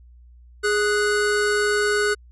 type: tone pair together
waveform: square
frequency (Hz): 415.3 / 1480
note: G#4 / F#6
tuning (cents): 0 / 0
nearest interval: octave + minor seventh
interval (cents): 2200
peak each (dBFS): -21 / -23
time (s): 0.63-2.15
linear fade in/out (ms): 20
effects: added 60 Hz sine -45 dBFS peak until 2.31 s + resampled to 24000 Hz